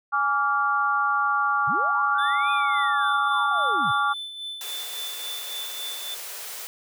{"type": "chord", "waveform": "sine", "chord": "D diminished", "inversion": "second", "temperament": "equal with one note detuned", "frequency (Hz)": [830.6, 1155.1, 1396.9], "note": ["Ab5", "D6", "F6"], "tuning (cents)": [0, -29, 0], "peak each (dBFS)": [-27, -23, -24], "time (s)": [0.12, 4.14], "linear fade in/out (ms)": 20}
{"type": "linear two-way sweep", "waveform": "sine", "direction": "up then down", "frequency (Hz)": [93.3, 2489, 93.3], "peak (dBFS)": -32, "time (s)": [1.67, 3.92], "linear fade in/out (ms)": 10, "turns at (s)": 2.51}
{"type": "tone with tremolo", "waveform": "triangle", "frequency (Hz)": 3520, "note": "A7", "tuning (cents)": 0, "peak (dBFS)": -29, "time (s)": [2.18, 6.15], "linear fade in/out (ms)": 10, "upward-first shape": "sine", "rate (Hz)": 3.6, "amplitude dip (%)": 50}
{"type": "high-pass noise", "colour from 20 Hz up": "white", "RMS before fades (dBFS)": -36, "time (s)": [4.61, 6.67], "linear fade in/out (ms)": 0, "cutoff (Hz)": 380, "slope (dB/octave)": 48}
{"effects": []}